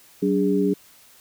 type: tone cluster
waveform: sine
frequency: 189.4 / 287.8 / 408.6 Hz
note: F#3 / D4 / G#4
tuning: +41 / -35 / -28 cents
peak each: -22 dBFS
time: 0.22-0.74 s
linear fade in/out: 10 ms
effects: white hiss -52 dBFS RMS until 1.2 s